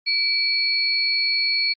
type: tone pair together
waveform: sine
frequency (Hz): 2310 / 4375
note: D7 / C#8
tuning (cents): -29 / -24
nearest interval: major seventh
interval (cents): 1105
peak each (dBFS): -23 / -20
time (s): 0.06-1.74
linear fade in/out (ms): 20
effects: Opus 32 kbps